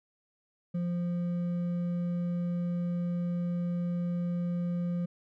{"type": "tone with hard clipping", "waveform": "triangle", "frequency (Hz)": 174.61, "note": "F3", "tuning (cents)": 0, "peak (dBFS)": -30, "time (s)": [0.74, 5.06], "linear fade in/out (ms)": 10, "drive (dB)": 8, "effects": []}